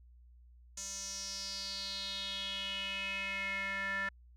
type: tone with band-pass filter sweep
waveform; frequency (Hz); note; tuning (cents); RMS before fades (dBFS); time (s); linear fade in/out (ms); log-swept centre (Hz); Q
square; 196; G3; 0; -39; 0.77-4.09; 5; 6700 to 1700; 5.6
effects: added 60 Hz sine -56 dBFS peak until 4.36 s